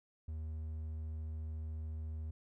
triangle tone, 78.5 Hz, D#2, 16 cents sharp, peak -37 dBFS, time 0.28-2.31 s, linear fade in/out 5 ms, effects none

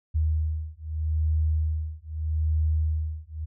sine beating tone pair, 77.78 / 78.58 Hz, D#2 / D#2, 0 / +18 cents, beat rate 0.8 Hz, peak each -26 / -26 dBFS, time 0.14-3.46 s, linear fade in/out 20 ms, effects none

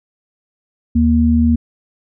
sine tone pair together, 78.6 / 235.4 Hz, D#2 / A#3, +18 / +17 cents, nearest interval octave + perfect fifth, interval 1899 cents, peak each -14 / -11 dBFS, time 0.95-1.56 s, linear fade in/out 10 ms, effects none

